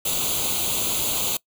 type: noise with comb filter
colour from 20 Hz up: white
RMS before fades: -24 dBFS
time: 0.05-1.37 s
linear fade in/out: 5 ms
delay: 0.28 ms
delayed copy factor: +0.85
effects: noise-tail reverb RT60 0.1 s tail -23 dB re dry